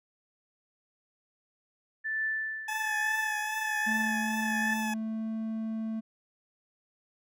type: tone with tremolo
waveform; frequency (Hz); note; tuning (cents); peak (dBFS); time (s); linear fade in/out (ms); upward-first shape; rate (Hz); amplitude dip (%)
sine; 1760; A6; 0; -27; 2.04-4.75; 20; triangle; 1.2; 75
type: tone with vibrato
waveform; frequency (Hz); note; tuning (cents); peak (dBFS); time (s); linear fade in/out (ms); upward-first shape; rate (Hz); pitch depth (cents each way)
20% pulse; 857; A5; -46; -27; 2.68-4.94; 5; triangle; 2.5; 32
type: tone with pitch glide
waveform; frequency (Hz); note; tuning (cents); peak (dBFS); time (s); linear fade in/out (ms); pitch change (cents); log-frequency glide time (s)
triangle; 220 to 221.7; A3 to A3; 0 to +13; -29; 3.86-6.01; 20; +13; 4.87-5.32
effects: none